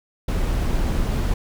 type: noise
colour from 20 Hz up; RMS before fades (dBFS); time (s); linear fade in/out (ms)
brown; -21; 0.28-1.34; 5
effects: none

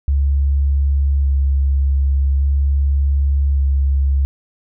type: tone with vibrato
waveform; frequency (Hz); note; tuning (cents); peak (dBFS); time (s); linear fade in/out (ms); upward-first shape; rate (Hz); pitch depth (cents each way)
sine; 69.2; C#2; -2; -12; 0.08-4.25; 0; square; 0.43; 13
effects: none

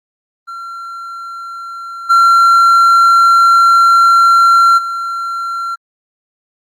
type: tone with level steps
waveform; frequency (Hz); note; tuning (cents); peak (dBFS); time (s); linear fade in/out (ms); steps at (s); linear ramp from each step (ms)
triangle; 1367; F6; -37; -22 / -3 / -15; 0.47-5.76; 20; 2.09 / 4.77; 20
effects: Opus 32 kbps

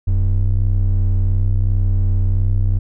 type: ring-modulated tone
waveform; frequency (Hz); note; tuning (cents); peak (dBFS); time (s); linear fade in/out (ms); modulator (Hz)
triangle; 62.3; B1; +16; -7; 0.07-2.79; 10; 31.4
effects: tanh soft clip ceiling -3 dBFS

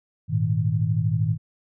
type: chord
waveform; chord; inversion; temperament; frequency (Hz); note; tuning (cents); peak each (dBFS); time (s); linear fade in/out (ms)
sine; Ab suspended second; none; equal with one note detuned; 103.83 / 116.54 / 157.1; Ab2 / Bb2 / Eb3; 0 / 0 / +17; -24; 0.28-1.38; 50
effects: none

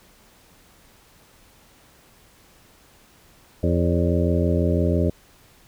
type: harmonic tone with a mistuned harmonic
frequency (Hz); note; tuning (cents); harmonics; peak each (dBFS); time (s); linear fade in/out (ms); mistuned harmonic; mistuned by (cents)
86; F2; -26; 1 / 2 / 3 / 4 / 5 / 6 / 7; -21 / -24 / -26 / -27 / -28 / -29 / -29; 3.63-5.1; 5; 6; +81
effects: pink hiss -54 dBFS RMS until 5.67 s

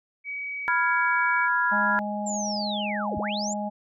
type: tone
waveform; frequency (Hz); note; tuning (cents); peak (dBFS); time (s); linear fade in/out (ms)
sine; 2269; C#7; +40; -30; 0.24-1.49; 50
type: chord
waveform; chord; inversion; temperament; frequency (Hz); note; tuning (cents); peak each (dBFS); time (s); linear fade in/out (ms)
sine; F diminished; second; equal; 987.8 / 1396.9 / 1661.2; Cb6 / F6 / Ab6; 0 / 0 / 0; -25; 0.68-1.99; 0
type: harmonic tone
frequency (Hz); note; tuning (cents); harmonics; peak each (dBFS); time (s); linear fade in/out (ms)
207.7; G#3; 0; 1 / 3 / 4; -30 / -33 / -32; 1.71-3.7; 20
type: linear two-way sweep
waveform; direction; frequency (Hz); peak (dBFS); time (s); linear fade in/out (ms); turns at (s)
sine; down then up; 7450 to 37.45 to 7450; -30; 2.26-3.54; 10; 3.18
effects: none

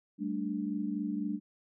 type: chord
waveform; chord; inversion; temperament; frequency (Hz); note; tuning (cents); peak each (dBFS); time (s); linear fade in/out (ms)
sine; G suspended second; none; equal; 196 / 220 / 293.7; G3 / A3 / D4; 0 / 0 / 0; -36 / -36 / -35; 0.18-1.4; 50
effects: none

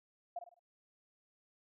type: tone with echo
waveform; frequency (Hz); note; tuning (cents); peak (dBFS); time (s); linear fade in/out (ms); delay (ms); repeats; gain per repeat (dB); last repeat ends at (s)
sine; 698.5; F5; 0; -37; 0.36-0.39; 5; 51; 4; -8; 0.594
effects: none

